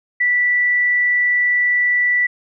sine tone, 1965 Hz, B6, 9 cents flat, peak -13 dBFS, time 0.2-2.27 s, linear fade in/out 10 ms, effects none

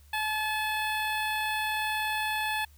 15% pulse tone with notch filter, 861 Hz, A5, 38 cents flat, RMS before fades -30 dBFS, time 0.13-2.65 s, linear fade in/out 5 ms, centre 6900 Hz, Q 1, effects added 72 Hz sine -53 dBFS peak until 2.77 s + white hiss -63 dBFS RMS until 2.77 s

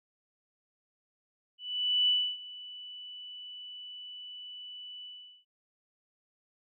sine tone with ADSR envelope, 2973 Hz, F#7, 8 cents sharp, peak -22 dBFS, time 1.58-5.45 s, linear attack 500 ms, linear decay 290 ms, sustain -20 dB, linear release 410 ms, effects none

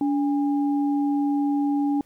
sine tone pair together, 286.9 / 813 Hz, D4 / G#5, -40 / -37 cents, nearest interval octave + tritone, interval 1803 cents, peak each -20 / -31 dBFS, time 0.01-2.01 s, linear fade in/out 2 ms, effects pink hiss -61 dBFS RMS until 2.05 s

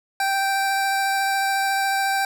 25% pulse tone with vibrato, 782 Hz, G5, 4 cents flat, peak -16 dBFS, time 0.2-2.25 s, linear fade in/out 2 ms, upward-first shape triangle, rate 14 Hz, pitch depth 10 cents each way, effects none

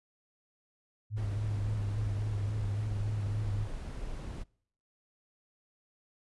sine tone with vibrato, 103.83 Hz, G#2, in tune, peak -31 dBFS, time 1.1-3.68 s, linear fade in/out 50 ms, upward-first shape sine, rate 3.6 Hz, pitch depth 55 cents each way
brown noise, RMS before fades -40 dBFS, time 1.16-4.44 s, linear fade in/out 20 ms
effects noise-tail reverb RT60 0.6 s tail -25 dB re dry + resampled to 24000 Hz

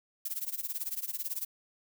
violet noise with tremolo, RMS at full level -33 dBFS, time 0.25-1.45 s, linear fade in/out 5 ms, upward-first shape sine, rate 18 Hz, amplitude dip 90%, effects none

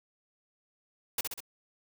white noise with echo, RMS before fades -30 dBFS, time 1.18-1.21 s, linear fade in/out 5 ms, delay 65 ms, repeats 3, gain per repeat -4 dB, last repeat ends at 1.405 s, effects none

